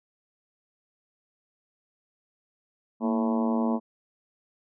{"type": "harmonic tone with a mistuned harmonic", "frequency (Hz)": 110, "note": "A2", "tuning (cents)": 0, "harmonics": [2, 3, 4, 5, 6, 7, 8, 9, 10], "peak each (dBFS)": [-24, -34, -35, -36, -35, -40, -37, -37, -43], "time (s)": [3, 3.8], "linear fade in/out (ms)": 50, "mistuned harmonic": 2, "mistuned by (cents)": 83, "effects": []}